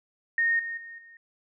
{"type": "tone with level steps", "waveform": "sine", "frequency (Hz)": 1847, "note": "A#6", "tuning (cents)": -16, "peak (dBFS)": [-21, -31, -40, -48], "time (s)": [0.38, 1.17], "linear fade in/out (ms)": 2, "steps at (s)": [0.59, 0.77, 0.98], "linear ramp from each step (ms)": 5, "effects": []}